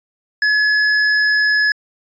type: tone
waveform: square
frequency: 1701 Hz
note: G#6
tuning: 41 cents sharp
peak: -13 dBFS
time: 0.42-1.72 s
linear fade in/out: 2 ms
effects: resampled to 16000 Hz